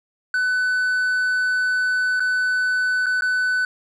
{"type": "tone with dropouts", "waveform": "triangle", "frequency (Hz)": 1500, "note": "F#6", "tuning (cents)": 23, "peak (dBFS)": -16, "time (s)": [0.34, 3.65], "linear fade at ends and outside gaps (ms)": 2, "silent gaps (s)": [[2.197, 2.203], [3.06, 3.065], [3.209, 3.221]], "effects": ["resampled to 24000 Hz"]}